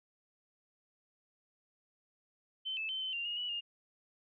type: tone with pitch steps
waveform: sine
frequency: 3075 / 2620 / 3082 / 3062 / 2782 / 2860 / 2945 / 2830 Hz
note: G7 / E7 / G7 / G7 / F7 / F7 / F#7 / F7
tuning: -34 / -11 / -30 / -41 / -7 / +41 / -9 / +22 cents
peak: -35 dBFS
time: 2.65-3.61 s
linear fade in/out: 20 ms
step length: 120 ms
effects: none